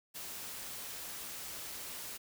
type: noise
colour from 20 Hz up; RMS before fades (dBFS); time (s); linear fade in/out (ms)
white; -44; 0.14-2.18; 20
effects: none